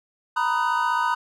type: chord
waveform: triangle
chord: B major seventh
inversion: third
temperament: equal with one note detuned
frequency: 932.3 / 987.8 / 1244.5 / 1502.4 Hz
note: A#5 / B5 / D#6 / F#6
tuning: 0 / 0 / 0 / +26 cents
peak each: -23 / -23 / -25 / -26 dBFS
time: 0.36-1.15 s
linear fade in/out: 10 ms
effects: none